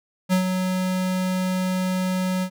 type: tone with ADSR envelope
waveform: square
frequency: 185 Hz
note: F#3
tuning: in tune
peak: -16 dBFS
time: 0.29-2.5 s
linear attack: 38 ms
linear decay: 100 ms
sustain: -6 dB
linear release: 73 ms
effects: none